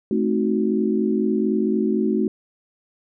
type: chord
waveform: sine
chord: A diminished seventh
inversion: none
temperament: equal with one note detuned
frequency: 217.5 / 261.6 / 311.1 / 370 Hz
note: A3 / C4 / Eb4 / Gb4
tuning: -20 / 0 / 0 / 0 cents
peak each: -21 / -26 / -25 / -23 dBFS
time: 0.11-2.28 s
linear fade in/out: 2 ms
effects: none